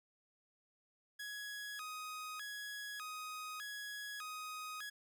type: tone with vibrato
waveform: sawtooth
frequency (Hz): 1447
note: F#6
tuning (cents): -39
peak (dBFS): -40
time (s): 1.19-4.9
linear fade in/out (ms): 10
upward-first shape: square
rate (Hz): 0.83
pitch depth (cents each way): 250
effects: none

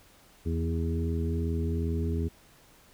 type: harmonic tone with a mistuned harmonic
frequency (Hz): 82.5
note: E2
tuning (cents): +2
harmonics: 1 / 2 / 3 / 4 / 5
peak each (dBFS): -28 / -35 / -35 / -39 / -37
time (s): 0.45-2.29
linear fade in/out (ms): 20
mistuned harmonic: 3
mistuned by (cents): -20
effects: pink hiss -58 dBFS RMS until 2.93 s

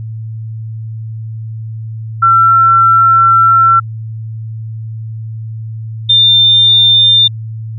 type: tone pair in turn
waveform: sine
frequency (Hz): 1349 / 3601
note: E6 / A7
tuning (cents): +40 / +39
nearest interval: octave + perfect fourth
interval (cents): 1699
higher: second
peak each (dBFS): -4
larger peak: neither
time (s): 2.22-3.8 / 6.09-7.28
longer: first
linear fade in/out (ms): 10
effects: added 111 Hz sine -20 dBFS peak until 7.78 s

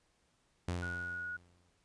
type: tone with exponential decay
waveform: sawtooth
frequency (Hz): 88.1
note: F2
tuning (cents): +16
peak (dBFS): -29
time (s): 0.68-1.7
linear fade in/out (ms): 5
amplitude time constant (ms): 220
type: tone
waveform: sine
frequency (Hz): 1455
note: F#6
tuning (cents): -29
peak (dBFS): -38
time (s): 0.82-1.37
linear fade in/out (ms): 10
effects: pink hiss -74 dBFS RMS until 1.84 s + resampled to 22050 Hz

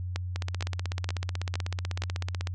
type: two click trains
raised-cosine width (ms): 0.2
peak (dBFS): -14 / -16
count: 5 / 35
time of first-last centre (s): 0.16-2.02 / 0.36-2.472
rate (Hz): 2.15 / 16.1
effects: added 90 Hz sine -31 dBFS peak until 2.54 s + resampled to 24000 Hz

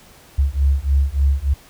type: beating tone pair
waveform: sine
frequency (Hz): 67.7 / 71.1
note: C#2 / C#2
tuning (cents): -40 / +45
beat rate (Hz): 3.4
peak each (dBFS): -17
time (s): 0.38-1.54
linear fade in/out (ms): 10
effects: pink hiss -47 dBFS RMS until 1.69 s

